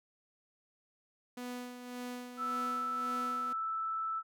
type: tone with tremolo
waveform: sawtooth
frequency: 246.9 Hz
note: B3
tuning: in tune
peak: -35 dBFS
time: 1.37-3.53 s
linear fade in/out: 5 ms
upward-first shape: sine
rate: 1.8 Hz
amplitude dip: 55%
type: tone with vibrato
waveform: sine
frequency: 1318.5 Hz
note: E6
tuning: in tune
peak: -33 dBFS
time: 2.37-4.23 s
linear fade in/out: 50 ms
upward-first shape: triangle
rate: 20 Hz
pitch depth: 12 cents each way
effects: none